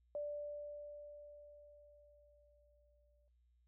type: tone with exponential decay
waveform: sine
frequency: 587 Hz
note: D5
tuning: 1 cent flat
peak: -38 dBFS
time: 0.15-3.28 s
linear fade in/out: 1 ms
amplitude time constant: 680 ms
effects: noise-tail reverb RT60 0.5 s tail -22 dB re dry + added 60 Hz sine -70 dBFS peak until 3.67 s